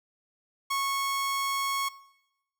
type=tone; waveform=sawtooth; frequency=1100 Hz; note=C#6; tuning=14 cents flat; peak=-23 dBFS; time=0.7-1.89 s; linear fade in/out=10 ms; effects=noise-tail reverb RT60 0.9 s tail -20 dB re dry